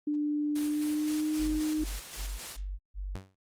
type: tone with pitch glide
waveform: sine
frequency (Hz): 296.4 to 307.9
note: D4 to D#4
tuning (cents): +16 to -18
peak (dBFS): -27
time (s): 0.07-1.84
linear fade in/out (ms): 5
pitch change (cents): +66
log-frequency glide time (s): 0.58-1.34
type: noise with tremolo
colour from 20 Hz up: white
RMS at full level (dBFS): -40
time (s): 0.55-2.57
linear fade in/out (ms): 10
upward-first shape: square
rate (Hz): 3.8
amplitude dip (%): 40
type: tone bursts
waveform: sine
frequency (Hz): 48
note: G1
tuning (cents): -36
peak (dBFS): -33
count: 5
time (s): 1.38-3.18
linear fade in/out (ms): 50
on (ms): 240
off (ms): 150
type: tone with exponential decay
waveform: sawtooth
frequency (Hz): 95.4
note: G2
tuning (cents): -47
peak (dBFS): -31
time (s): 3.15-3.35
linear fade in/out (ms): 0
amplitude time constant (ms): 43
effects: low-pass 12000 Hz 12 dB/octave + Opus 32 kbps